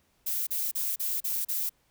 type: noise bursts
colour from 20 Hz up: violet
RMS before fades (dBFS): -30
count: 6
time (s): 0.26-1.695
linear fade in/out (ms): 10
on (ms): 210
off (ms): 35
effects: pink hiss -69 dBFS RMS until 1.9 s